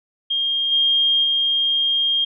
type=tone with level steps; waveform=sine; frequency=3221 Hz; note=G7; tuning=46 cents sharp; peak=-18 / -14 / -16 dBFS; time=0.3-2.25 s; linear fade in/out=10 ms; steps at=0.71 / 1.23 s; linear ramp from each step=20 ms; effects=none